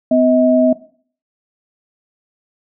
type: tone pair together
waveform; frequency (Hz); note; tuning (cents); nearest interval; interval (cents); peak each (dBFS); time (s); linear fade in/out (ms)
sine; 252.7 / 636.8; B3 / D#5; +40 / +40; octave + major third; 1600; -12; 0.11-0.73; 5
effects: noise-tail reverb RT60 0.5 s tail -17 dB re dry